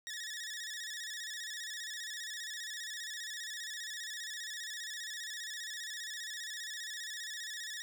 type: tone with vibrato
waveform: 15% pulse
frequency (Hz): 1800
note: A6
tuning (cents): +39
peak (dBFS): -34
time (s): 0.07-7.82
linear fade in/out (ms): 0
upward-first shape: square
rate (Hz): 15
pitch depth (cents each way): 74
effects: none